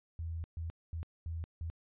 sine tone bursts at uneven times, 82.41 Hz, E2, in tune, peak -36 dBFS, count 5, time 0.19-0.44 / 0.57-0.7 / 0.93-1.03 / 1.26-1.44 / 1.61-1.7 s, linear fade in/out 0 ms, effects resampled to 8000 Hz

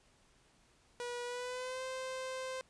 sawtooth tone with pitch glide, 484.7 to 519.5 Hz, B4 to C5, -32 to -12 cents, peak -35 dBFS, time 1-2.61 s, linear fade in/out 0 ms, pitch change +120 cents, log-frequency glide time 1.24-1.83 s, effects pink hiss -68 dBFS RMS until 2.69 s + resampled to 22050 Hz

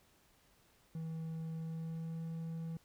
triangle tone with pitch glide, 161.7 to 163.77 Hz, E3 to E3, -33 to -11 cents, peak -37 dBFS, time 0.95-2.77 s, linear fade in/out 2 ms, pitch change +22 cents, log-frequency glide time 1.52-2.23 s, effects pink hiss -69 dBFS RMS until 2.84 s

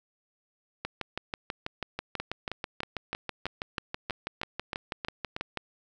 two click trains, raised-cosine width 0.3 ms, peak -16 / -17 dBFS, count 30 / 11, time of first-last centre 0.85-5.573 / 2.2-5.365 s, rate 6.14 / 3.16 Hz, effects none

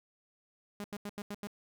sawtooth tone bursts, 204.7 Hz, G#3, 25 cents flat, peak -34 dBFS, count 6, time 0.8-1.471 s, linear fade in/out 0 ms, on 41 ms, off 85 ms, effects none

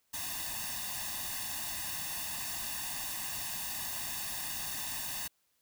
white noise with comb filter, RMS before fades -38 dBFS, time 0.13-5.28 s, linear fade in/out 10 ms, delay 1.1 ms, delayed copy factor +0.95, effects white hiss -75 dBFS RMS until 5.61 s

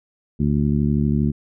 harmonic tone, 72.4 Hz, D2, 24 cents flat, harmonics 1 / 2 / 3 / 4 / 5, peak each -24 / -20 / -20 / -28 / -31 dBFS, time 0.39-1.32 s, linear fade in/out 20 ms, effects none

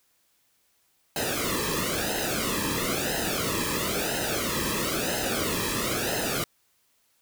pink noise with flanger, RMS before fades -28 dBFS, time 1.16-6.44 s, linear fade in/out 2 ms, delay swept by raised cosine 0.87 to 1.4 ms, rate 1 Hz, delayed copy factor -0.85, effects white hiss -68 dBFS RMS until 7.21 s

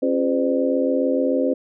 sine tone cluster, 270.8 / 347 / 407.1 / 513 / 600 Hz, C#4 / F4 / G#4 / C5 / D5, -40 / -11 / -35 / -34 / +37 cents, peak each -21 / -27 / -28 / -21 / -27 dBFS, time 0.02-1.54 s, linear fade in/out 10 ms, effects none

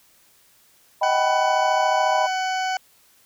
sine chord, Eb augmented, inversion none, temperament equal with one note detuned, 627.3 / 784 / 987.8 Hz, Eb5 / G5 / B5, +14 / 0 / 0 cents, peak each -23 dBFS, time 1.01-2.27 s, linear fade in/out 10 ms
harmonic tone, 750 Hz, F#5, 23 cents sharp, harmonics 1 / 2 / 3 / 4 / 6 / 7 / 8 / 9, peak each -23 / -29 / -33 / -35 / -39 / -40 / -41 / -42 dBFS, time 1.03-2.77 s, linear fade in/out 2 ms
effects white hiss -57 dBFS RMS until 3.25 s

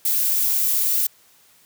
violet noise, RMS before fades -20 dBFS, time 0.05-1.07 s, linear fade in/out 5 ms, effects white hiss -55 dBFS RMS until 1.65 s + high-pass 60 Hz 12 dB/octave

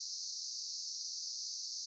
white band-pass noise, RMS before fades -43 dBFS, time 0-1.86 s, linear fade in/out 10 ms, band 4300 to 6300 Hz, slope 96 dB/octave, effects none

